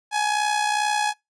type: tone with amplitude modulation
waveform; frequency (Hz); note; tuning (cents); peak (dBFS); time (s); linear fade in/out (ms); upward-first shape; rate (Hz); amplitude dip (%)
sawtooth; 840; G#5; +19; -14; 0.11-1.14; 50; sine; 62.4; 55
effects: noise-tail reverb RT60 0.2 s tail -25 dB re dry + resampled to 22050 Hz

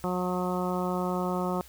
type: harmonic tone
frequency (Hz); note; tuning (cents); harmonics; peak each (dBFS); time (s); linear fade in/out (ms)
181; F#3; -38; 1 / 2 / 3 / 4 / 5 / 6 / 7; -30 / -33 / -35 / -36 / -37 / -38 / -38; 0.04-1.61; 0
effects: added 64 Hz sine -53 dBFS peak until 1.68 s + white hiss -53 dBFS RMS until 1.68 s

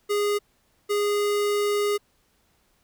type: tone pair in turn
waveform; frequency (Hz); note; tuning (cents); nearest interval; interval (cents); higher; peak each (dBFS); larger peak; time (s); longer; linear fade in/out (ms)
square; 411.8 / 411.8; G#4 / G#4; -15 / -15; unison; 0; neither; -22; neither; 0.09-0.39 / 0.89-1.98; second; 20
effects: pink hiss -66 dBFS RMS until 2.83 s

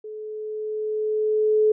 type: tone with level ramp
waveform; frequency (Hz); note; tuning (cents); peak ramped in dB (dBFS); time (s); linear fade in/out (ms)
sine; 429.6; A4; -41; -33 to -14; 0.04-1.72; 5
effects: none

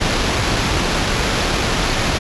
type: noise with sample-and-hold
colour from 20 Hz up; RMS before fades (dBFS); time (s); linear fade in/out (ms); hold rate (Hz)
pink; -18; 0-2.19; 20; 8820
effects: resampled to 24000 Hz

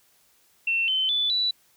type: tone with pitch steps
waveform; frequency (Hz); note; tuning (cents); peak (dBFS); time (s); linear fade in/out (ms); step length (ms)
sine; 2700 / 3066 / 3481 / 3953; E7 / G7 / A7 / B7; +41 / -39 / -19 / +1; -21; 0.67-1.51; 5; 210
effects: white hiss -62 dBFS RMS until 1.76 s

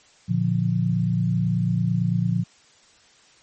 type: chord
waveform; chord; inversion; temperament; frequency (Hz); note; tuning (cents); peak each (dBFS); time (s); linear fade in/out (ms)
sine; Bb major; none; equal with one note detuned; 116.54 / 145.82 / 174.61; Bb2 / D3 / F3; 0 / -12 / 0; -23 / -26 / -22; 0.28-2.44; 20
effects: white hiss -55 dBFS RMS until 3.42 s + MP3 32 kbps

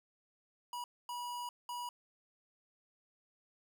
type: tone bursts at uneven times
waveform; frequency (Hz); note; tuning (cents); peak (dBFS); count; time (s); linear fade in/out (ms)
square; 970; B5; -31; -40; 3; 0.73-0.84 / 1.09-1.49 / 1.69-1.89; 2
effects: none

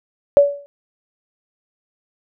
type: tone with exponential decay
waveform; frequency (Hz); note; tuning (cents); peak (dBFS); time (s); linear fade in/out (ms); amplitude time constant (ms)
sine; 570; C#5; +48; -3; 0.37-0.66; 0; 62
effects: none

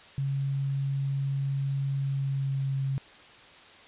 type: tone with pitch glide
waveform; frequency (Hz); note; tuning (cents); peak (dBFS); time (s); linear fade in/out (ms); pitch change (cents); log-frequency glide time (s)
sine; 137.6 to 135.63; C#3 to C#3; -12 to -37; -26; 0.18-2.98; 0; -25; 1.96-2.83
effects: white hiss -51 dBFS RMS until 3.87 s + resampled to 8000 Hz

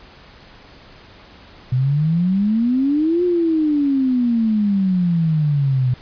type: exponential two-way sweep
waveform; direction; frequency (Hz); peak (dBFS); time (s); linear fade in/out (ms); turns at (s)
sine; up then down; 123.47 to 360 to 123.47; -14; 1.72-5.94; 5; 3.24
effects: pink hiss -44 dBFS RMS until 6.01 s + resampled to 11025 Hz

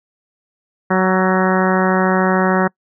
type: harmonic tone with a mistuned harmonic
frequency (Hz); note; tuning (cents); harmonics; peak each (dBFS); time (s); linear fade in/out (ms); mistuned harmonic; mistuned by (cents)
186.7; F#3; +16; 1 / 2 / 3 / 4 / 5 / 6 / 7 / 8 / 9 / 10; -16 / -19 / -21 / -22 / -23 / -24 / -24 / -25 / -26 / -26; 0.9-2.68; 10; 7; +24
effects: noise-tail reverb RT60 0.1 s tail -26 dB re dry

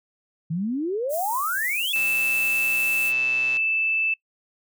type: exponential sweep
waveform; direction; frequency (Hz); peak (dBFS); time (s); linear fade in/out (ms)
sine; up; 153.2 to 3520; -23; 0.5-1.93; 10
type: high-pass noise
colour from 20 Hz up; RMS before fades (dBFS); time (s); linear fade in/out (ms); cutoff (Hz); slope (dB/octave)
white; -33; 1.09-3.13; 50; 7400; 24
type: tone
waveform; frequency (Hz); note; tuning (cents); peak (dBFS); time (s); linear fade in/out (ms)
sine; 2637; E7; 0; -20; 1.93-4.14; 5
type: click train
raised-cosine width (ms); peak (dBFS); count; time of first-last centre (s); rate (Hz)
0.2; -21; 207; 1.96-3.569; 128
effects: noise-tail reverb RT60 0.1 s tail -23 dB re dry

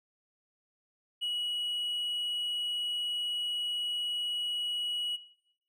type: tone with hard clipping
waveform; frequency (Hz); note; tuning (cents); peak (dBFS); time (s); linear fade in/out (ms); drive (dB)
sine; 2919; F#7; -24; -31; 1.21-5.17; 20; 2
effects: noise-tail reverb RT60 0.8 s tail -19 dB re dry

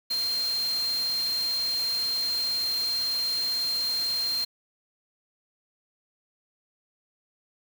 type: tone in noise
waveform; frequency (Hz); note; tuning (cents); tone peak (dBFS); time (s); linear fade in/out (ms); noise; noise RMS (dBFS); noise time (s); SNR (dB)
sine; 4186; C8; 0; -25; 0.1-4.45; 10; white; -38; 0.1-4.45; +10
effects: none

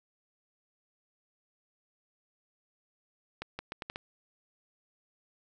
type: accelerating click train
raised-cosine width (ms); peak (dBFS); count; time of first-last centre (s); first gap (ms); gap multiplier
0.3; -21; 6; 3.42-3.959; 170; 0.77
effects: none

